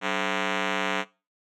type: ring-modulated tone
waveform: 5% pulse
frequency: 239.6 Hz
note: A#3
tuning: 48 cents sharp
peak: -10 dBFS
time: 0.01-1.05 s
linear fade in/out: 50 ms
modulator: 50 Hz
effects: noise-tail reverb RT60 0.3 s tail -21 dB re dry + low-pass 4000 Hz 12 dB/octave